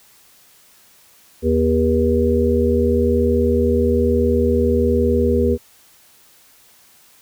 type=harmonic tone; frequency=79.9 Hz; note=D#2; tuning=47 cents sharp; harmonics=1 / 3 / 5 / 6; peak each=-19 / -19 / -19 / -19 dBFS; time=1.42-5.58 s; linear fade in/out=50 ms; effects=white hiss -51 dBFS RMS until 7.21 s